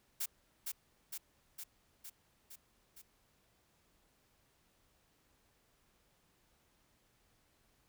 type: noise with echo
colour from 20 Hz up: blue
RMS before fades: -37 dBFS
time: 0.2-0.26 s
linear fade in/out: 10 ms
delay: 460 ms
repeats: 6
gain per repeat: -3 dB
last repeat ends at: 3.02 s
effects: pink hiss -73 dBFS RMS until 7.88 s